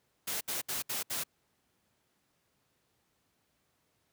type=noise bursts; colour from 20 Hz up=white; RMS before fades=-35 dBFS; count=5; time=0.27-1.238 s; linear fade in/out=10 ms; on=140 ms; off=67 ms; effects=pink hiss -75 dBFS RMS until 4.12 s + high-pass 80 Hz 12 dB/octave